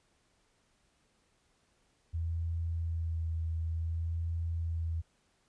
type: tone with vibrato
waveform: sine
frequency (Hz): 82.41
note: E2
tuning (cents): 0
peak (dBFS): -31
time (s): 2.13-5.02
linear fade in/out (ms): 20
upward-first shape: sine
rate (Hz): 0.56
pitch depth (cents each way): 20
effects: pink hiss -72 dBFS RMS until 5.48 s + resampled to 22050 Hz